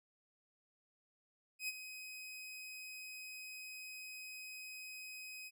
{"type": "tone with ADSR envelope", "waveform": "sawtooth", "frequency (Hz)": 2521, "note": "D#7", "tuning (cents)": 22, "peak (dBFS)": -33, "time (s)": [1.59, 5.51], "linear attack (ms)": 93, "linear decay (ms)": 32, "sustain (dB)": -11, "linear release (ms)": 40, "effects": []}